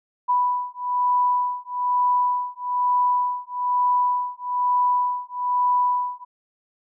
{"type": "beating tone pair", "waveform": "sine", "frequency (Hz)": [987.8, 988.9], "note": ["B5", "B5"], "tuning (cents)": [0, 2], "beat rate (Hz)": 1.1, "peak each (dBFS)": -22, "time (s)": [0.28, 6.25], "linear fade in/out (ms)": 20, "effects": []}